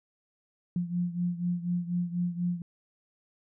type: beating tone pair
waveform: sine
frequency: 174.61 / 178.71 Hz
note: F3 / F3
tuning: 0 / +40 cents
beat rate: 4.1 Hz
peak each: -29 / -33 dBFS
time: 0.76-2.62 s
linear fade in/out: 2 ms
effects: none